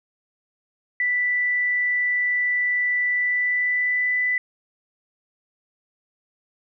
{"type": "tone with pitch glide", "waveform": "sine", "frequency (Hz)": [1975.5, 1991.5], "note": ["B6", "B6"], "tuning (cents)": [0, 14], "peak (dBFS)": -19, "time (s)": [1, 4.38], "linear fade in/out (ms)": 2, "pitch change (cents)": 14, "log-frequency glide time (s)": [3.11, 4.16], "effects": []}